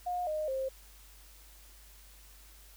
sine tone with pitch steps, 716 / 616.2 / 530.2 Hz, F5 / D#5 / C5, +43 / -17 / +23 cents, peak -31 dBFS, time 0.06-0.69 s, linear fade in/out 10 ms, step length 210 ms, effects added 50 Hz sine -55 dBFS peak until 2.76 s + white hiss -58 dBFS RMS until 2.76 s

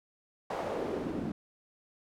pink noise with band-pass filter sweep, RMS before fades -35 dBFS, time 0.5-1.32 s, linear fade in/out 5 ms, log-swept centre 750 to 220 Hz, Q 1.9, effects none

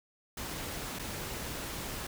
pink noise with dropouts, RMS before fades -39 dBFS, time 0.37-2.07 s, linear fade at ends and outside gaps 5 ms, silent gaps 0.989-0.993 s, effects none

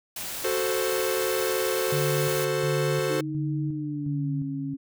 white noise, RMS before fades -34 dBFS, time 0.16-2.45 s, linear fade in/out 5 ms
45% pulse chord, F# diminished, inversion none, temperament equal, 370 / 440 / 523.3 Hz, F#4 / A4 / C5, 0 / 0 / 0 cents, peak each -29 dBFS, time 0.44-3.21 s, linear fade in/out 5 ms
sine tone with tremolo, 145.6 Hz, D3, 15 cents flat, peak -26 dBFS, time 1.92-4.74 s, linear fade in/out 5 ms, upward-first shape square, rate 1.4 Hz, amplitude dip 50%
sine tone with pitch glide, 311.1 to 274 Hz, D#4 to C#4, 0 to -20 cents, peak -30 dBFS, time 3.09-4.77 s, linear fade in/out 20 ms, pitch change -220 cents, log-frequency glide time 3.68-4.33 s
effects none

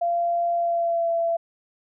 sine tone with pitch glide, 688 to 672.3 Hz, F5 to E5, -26 to +34 cents, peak -20 dBFS, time 0.01-1.37 s, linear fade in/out 10 ms, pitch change -40 cents, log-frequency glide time 0.55-1.1 s, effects none

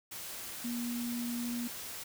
sine tone in noise, 239.1 Hz, A#3, 44 cents sharp, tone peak -34 dBFS, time 0.64-1.68 s, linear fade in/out 10 ms, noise white, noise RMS -43 dBFS, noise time 0.11-2.04 s, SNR +6 dB, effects none

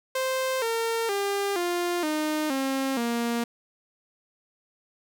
sawtooth tone with pitch steps, 522 / 457.1 / 400.2 / 350.4 / 306.8 / 268.6 / 235.2 Hz, C5 / A#4 / G4 / F4 / D#4 / C4 / A#3, -4 / -34 / +36 / +6 / -24 / +46 / +16 cents, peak -21 dBFS, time 0.15-3.44 s, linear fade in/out 5 ms, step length 470 ms, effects none

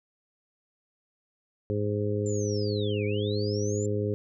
harmonic tone, 103.83 Hz, G#2, in tune, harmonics 1 / 2 / 3 / 4 / 5, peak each -29 / -35 / -35 / -30 / -35 dBFS, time 1.7-4.14 s, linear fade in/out 0 ms
sine linear two-way sweep, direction down then up, 7330 to 2217 to 7330 Hz, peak -38 dBFS, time 2.26-3.86 s, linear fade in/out 2 ms, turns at 3.05 s
effects none

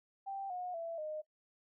sine tone with pitch steps, 784 / 723.1 / 666.9 / 615.1 Hz, G5 / F#5 / E5 / D#5, 0 / -40 / +20 / -20 cents, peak -38 dBFS, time 0.26-1.22 s, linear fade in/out 20 ms, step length 240 ms, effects noise-tail reverb RT60 0.1 s tail -18 dB re dry

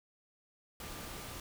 sine tone in noise, 1190 Hz, D6, 22 cents sharp, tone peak -56 dBFS, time 0.8-1.4 s, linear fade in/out 2 ms, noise pink, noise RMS -45 dBFS, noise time 0.8-1.4 s, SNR -14 dB, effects none

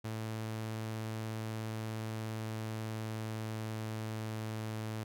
sawtooth tone with pitch glide, 110.4 to 109.57 Hz, A2 to A2, +6 to -7 cents, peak -33 dBFS, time 0.04-5.04 s, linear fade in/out 10 ms, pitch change -13 cents, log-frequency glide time 1.87-4.77 s, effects none

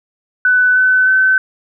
sine tone with pitch steps, 1497 / 1511.8 / 1526.7 Hz, F#6 / F#6 / G6, +20 / +37 / -46 cents, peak -8 dBFS, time 0.45-1.38 s, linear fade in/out 2 ms, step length 310 ms, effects none

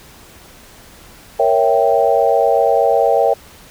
sine chord, A# diminished seventh, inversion none, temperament equal, 466.2 / 554.4 / 659.3 / 784 Hz, A#4 / C#5 / E5 / G5, 0 / 0 / 0 / 0 cents, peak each -16 dBFS, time 1.39-3.34 s, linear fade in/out 10 ms, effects pink hiss -42 dBFS RMS until 3.7 s

